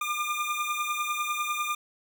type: beating tone pair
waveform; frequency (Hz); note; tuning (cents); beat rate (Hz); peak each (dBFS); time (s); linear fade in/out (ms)
25% pulse; 1200 / 1210; D6 / D#6; +37 / -49; 10; -27; 0.01-1.75; 5
effects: none